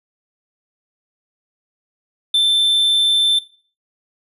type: tone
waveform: triangle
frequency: 3547 Hz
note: A7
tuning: 13 cents sharp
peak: -10 dBFS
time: 2.34-3.39 s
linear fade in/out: 5 ms
effects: noise-tail reverb RT60 0.4 s tail -17 dB re dry + resampled to 32000 Hz